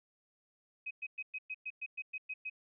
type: tone bursts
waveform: sine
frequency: 2528 Hz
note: D#7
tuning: 27 cents sharp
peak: -37 dBFS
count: 11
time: 0.86-2.499 s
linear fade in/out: 10 ms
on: 49 ms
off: 110 ms
effects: none